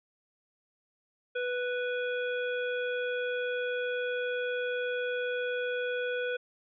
harmonic tone with a mistuned harmonic, 493.9 Hz, B4, in tune, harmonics 1 / 3 / 5 / 7, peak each -31 / -35 / -42 / -45 dBFS, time 1.35-6.37 s, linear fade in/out 10 ms, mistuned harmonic 7, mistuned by -54 cents, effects none

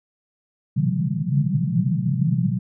pink band-pass noise, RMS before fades -21 dBFS, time 0.76-2.59 s, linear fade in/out 10 ms, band 120 to 200 Hz, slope 96 dB/octave, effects none

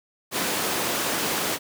pink high-pass noise, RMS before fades -26 dBFS, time 0.31-1.59 s, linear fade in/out 50 ms, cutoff 250 Hz, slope 12 dB/octave, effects none

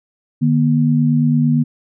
sine tone pair together, 151.3 / 240.2 Hz, D#3 / B3, -48 / -48 cents, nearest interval minor sixth, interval 800 cents, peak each -14 dBFS, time 0.41-1.64 s, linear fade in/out 20 ms, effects none

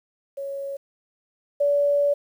sine tone pair in turn, 554.4 / 574 Hz, C#5 / D5, 0 / -40 cents, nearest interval minor second, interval 60 cents, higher second, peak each -28 / -17 dBFS, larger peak second, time 0.37-0.77 / 1.6-2.14 s, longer second, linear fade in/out 10 ms, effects 9-bit

